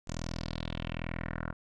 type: tone with low-pass filter sweep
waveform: 10% pulse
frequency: 41.2 Hz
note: E1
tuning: in tune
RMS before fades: -37 dBFS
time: 0.07-1.53 s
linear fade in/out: 10 ms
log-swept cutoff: 7100 to 1400 Hz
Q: 3.5
effects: none